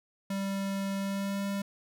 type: tone with pitch glide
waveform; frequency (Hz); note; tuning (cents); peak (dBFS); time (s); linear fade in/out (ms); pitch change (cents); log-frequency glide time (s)
square; 196 to 198.62; G3 to G3; 0 to +23; -31; 0.3-1.62; 5; +23; 0.96-1.46
effects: none